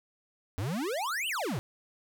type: exponential two-way sweep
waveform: square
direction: up then down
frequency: 85.6 to 3136 to 100.6 Hz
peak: -31 dBFS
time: 0.58-1.59 s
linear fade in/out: 0 ms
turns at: 1.28 s
effects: none